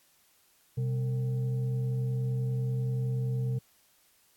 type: tone with frequency modulation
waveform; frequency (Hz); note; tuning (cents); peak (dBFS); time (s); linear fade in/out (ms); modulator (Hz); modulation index
sine; 127.8; C3; -40; -27; 0.77-3.59; 10; 326; 0.35
effects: white hiss -65 dBFS RMS until 4.36 s + AAC 64 kbps